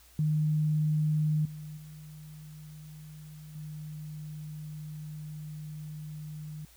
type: tone with level steps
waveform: sine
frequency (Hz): 153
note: D#3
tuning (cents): -29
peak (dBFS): -24 / -39 / -44 / -38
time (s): 0.19-6.65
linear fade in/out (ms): 2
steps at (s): 1.45 / 1.77 / 3.55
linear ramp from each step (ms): 5
effects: added 60 Hz sine -59 dBFS peak until 6.76 s + white hiss -59 dBFS RMS until 6.76 s